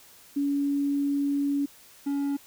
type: tone pair in turn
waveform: sine / triangle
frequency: 282.9 / 281.8 Hz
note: C#4 / C#4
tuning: +35 / +29 cents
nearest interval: unison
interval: 6 cents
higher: first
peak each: -23 dBFS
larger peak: neither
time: 0.36-1.66 / 2.06-2.37 s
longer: first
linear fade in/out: 10 ms
effects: white hiss -53 dBFS RMS until 2.46 s